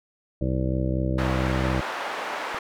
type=harmonic tone; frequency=64.3 Hz; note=C2; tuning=30 cents flat; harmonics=1 / 2 / 3 / 4 / 5 / 6 / 7 / 8 / 9; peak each=-27 / -27 / -30 / -37 / -30 / -39 / -42 / -36 / -34 dBFS; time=0.41-1.81 s; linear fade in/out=5 ms
type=band-pass noise; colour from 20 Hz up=white; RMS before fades=-31 dBFS; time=1.18-2.59 s; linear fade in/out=5 ms; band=510 to 1400 Hz; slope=12 dB/octave
type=click; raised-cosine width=2 ms; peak=-26 dBFS; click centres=2.546 s
effects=none